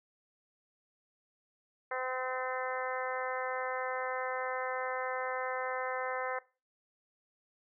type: harmonic tone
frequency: 256.8 Hz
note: C4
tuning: 32 cents flat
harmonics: 2 / 3 / 4 / 5 / 6 / 7 / 8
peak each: -38 / -40 / -41 / -42 / -43 / -43 / -44 dBFS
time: 1.91-6.39 s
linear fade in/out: 5 ms
effects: noise-tail reverb RT60 0.3 s tail -19 dB re dry